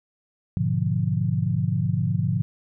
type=chord; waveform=sine; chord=G# diminished seventh; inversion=none; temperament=equal; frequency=103.83 / 123.47 / 146.83 / 174.61 Hz; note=G#2 / B2 / D3 / F3; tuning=0 / 0 / 0 / 0 cents; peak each=-26 dBFS; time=0.57-2.42 s; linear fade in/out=0 ms; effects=none